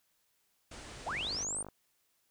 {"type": "low-pass noise", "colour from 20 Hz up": "pink", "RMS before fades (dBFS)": -48, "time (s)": [0.71, 1.44], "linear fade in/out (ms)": 5, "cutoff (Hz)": 9500, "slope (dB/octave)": 96}
{"type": "linear sweep", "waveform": "sine", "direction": "up", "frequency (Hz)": [528, 9180], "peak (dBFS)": -34, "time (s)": [1.06, 1.63], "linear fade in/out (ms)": 10}
{"type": "click train", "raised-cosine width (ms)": 1, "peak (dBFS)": -32, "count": 32, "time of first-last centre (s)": [1.07, 1.686], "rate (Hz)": 50.3}
{"effects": ["white hiss -75 dBFS RMS until 2.3 s"]}